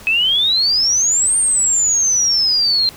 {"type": "exponential two-way sweep", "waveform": "sine", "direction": "up then down", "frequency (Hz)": [2543, 8870, 4121], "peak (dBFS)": -12, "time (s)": [0.07, 2.89], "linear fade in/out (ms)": 0, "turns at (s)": 1.37, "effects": ["pink hiss -39 dBFS RMS until 2.96 s"]}